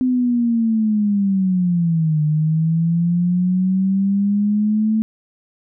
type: linear two-way sweep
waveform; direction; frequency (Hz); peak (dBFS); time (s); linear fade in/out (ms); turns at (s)
sine; down then up; 256.8 to 150.8 to 220.5; -14; 0.01-5.02; 0; 2.23
effects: none